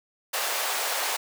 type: high-pass noise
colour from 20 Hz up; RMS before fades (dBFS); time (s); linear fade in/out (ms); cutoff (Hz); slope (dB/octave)
pink; -28; 0.33-1.17; 10; 570; 24
effects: none